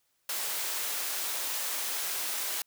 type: high-pass noise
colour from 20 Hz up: white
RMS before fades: -33 dBFS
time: 0.29-2.62 s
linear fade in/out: 2 ms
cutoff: 450 Hz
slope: 12 dB/octave
effects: white hiss -74 dBFS RMS until 2.66 s